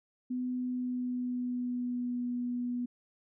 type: tone with pitch glide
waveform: sine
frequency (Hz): 250.9 to 244.5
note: B3 to B3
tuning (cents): +28 to -17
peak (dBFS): -31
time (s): 0.3-2.86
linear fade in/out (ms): 10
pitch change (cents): -45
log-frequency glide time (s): 0.5-2.25
effects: none